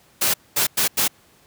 white noise bursts at uneven times, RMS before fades -19 dBFS, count 4, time 0.21-0.34 / 0.56-0.67 / 0.77-0.88 / 0.97-1.08 s, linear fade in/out 10 ms, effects pink hiss -55 dBFS RMS until 1.46 s + high-pass 80 Hz 12 dB/octave

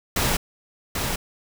pink noise with echo, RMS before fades -22 dBFS, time 0.16-0.37 s, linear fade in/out 5 ms, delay 790 ms, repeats 1, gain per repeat -4 dB, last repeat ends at 1.16 s, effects none

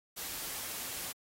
white noise, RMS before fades -40 dBFS, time 0.16-1.13 s, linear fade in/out 20 ms, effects AAC 48 kbps

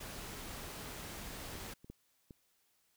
pink noise, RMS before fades -46 dBFS, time 0-1.74 s, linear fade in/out 10 ms
clicks, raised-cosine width 3 ms, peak -39 / -41 / -34 / -38 dBFS, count 4, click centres 1.554 / 1.845 / 1.9 / 2.308 s
effects white hiss -75 dBFS RMS until 2.96 s

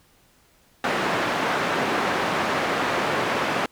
white band-pass noise, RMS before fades -24 dBFS, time 0.84-3.66 s, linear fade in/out 2 ms, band 160 to 1500 Hz, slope 12 dB/octave, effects pink hiss -59 dBFS RMS until 3.71 s

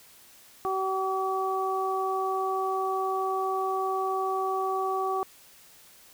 harmonic tone, 381.1 Hz, G4, 49 cents flat, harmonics 1 / 2 / 3, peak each -30 / -30 / -30 dBFS, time 0.65-5.23 s, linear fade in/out 0 ms, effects white hiss -54 dBFS RMS until 6.13 s

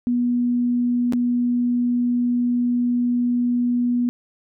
sine tone with dropouts, 243.1 Hz, B3, 27 cents flat, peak -17 dBFS, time 0.07-4.09 s, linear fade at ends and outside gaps 0 ms, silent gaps 1.124-1.134 s, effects none

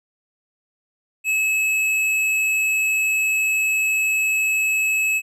triangle tone with tanh clipping, 2586 Hz, E7, 34 cents flat, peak -19 dBFS, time 1.24-5.22 s, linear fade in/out 50 ms, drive 18 dB, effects resampled to 32000 Hz

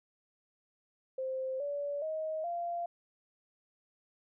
sine tone with pitch steps, 523.3 / 574 / 629.5 / 690.5 Hz, C5 / D5 / D#5 / F5, 0 / -40 / +20 / -20 cents, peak -33 dBFS, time 1.18-2.86 s, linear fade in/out 5 ms, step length 420 ms, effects none

